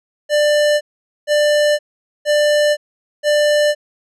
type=tone bursts; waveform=square; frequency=593 Hz; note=D5; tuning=17 cents sharp; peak=-12 dBFS; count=4; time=0.29-3.75 s; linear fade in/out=50 ms; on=520 ms; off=460 ms; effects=low-pass 8000 Hz 12 dB/octave